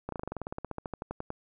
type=slowing click train; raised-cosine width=1 ms; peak=-21 dBFS; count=21; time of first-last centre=0.09-1.304 s; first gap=33 ms; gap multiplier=1.06; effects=none